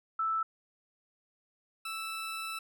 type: tone pair in turn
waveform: sine / 20% pulse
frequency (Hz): 1318.5 / 1318.5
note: E6 / E6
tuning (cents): 0 / 0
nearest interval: unison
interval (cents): 0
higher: neither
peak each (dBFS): -28 / -31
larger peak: first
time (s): 0.19-0.43 / 1.85-2.59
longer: second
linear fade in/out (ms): 5
effects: none